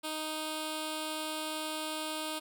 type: tone with notch filter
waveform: 5% pulse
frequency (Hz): 311.1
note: D#4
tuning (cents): 0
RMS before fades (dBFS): -37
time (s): 0.03-2.4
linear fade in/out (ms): 20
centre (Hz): 1900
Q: 1.3
effects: none